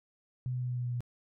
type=tone with pitch steps; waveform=sine; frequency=126.2 / 125.4 / 124.61 / 123.82 / 123.03 / 122.25 / 121.48 Hz; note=B2 / B2 / B2 / B2 / B2 / B2 / B2; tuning=+38 / +27 / +16 / +5 / -6 / -17 / -28 cents; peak=-31 dBFS; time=0.46-1.006 s; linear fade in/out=0 ms; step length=78 ms; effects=none